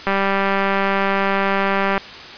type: click train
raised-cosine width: 0.5 ms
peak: -4 dBFS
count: 375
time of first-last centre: 0.07-1.978 s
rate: 196 Hz
effects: white hiss -35 dBFS RMS until 2.37 s + resampled to 11025 Hz